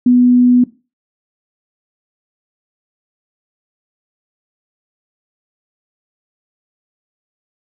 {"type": "tone", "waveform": "sine", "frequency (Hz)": 246.9, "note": "B3", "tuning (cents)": 0, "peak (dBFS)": -6, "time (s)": [0.06, 0.64], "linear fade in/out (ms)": 5, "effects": ["noise-tail reverb RT60 0.3 s tail -18 dB re dry"]}